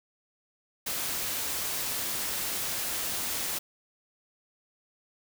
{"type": "noise", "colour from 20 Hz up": "white", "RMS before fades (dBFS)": -32, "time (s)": [0.86, 3.59], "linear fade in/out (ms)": 10, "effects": []}